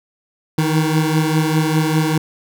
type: beating tone pair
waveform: 25% pulse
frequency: 155.56 / 160.56 Hz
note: D#3 / E3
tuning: 0 / -45 cents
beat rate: 5 Hz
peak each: -12 / -16 dBFS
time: 0.58-2.18 s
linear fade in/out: 5 ms
effects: none